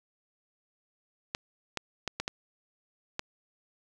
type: clicks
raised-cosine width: 0.2 ms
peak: -14 dBFS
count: 6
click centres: 1.349 / 1.773 / 2.077 / 2.2 / 2.279 / 3.194 s
effects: none